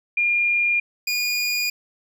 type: tone pair in turn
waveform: sine / 25% pulse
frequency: 2411 / 2440 Hz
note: D7 / D#7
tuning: +45 / -34 cents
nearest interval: unison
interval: 21 cents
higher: second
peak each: -17 dBFS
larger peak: neither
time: 0.17-0.8 / 1.07-1.7 s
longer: neither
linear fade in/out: 5 ms
effects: none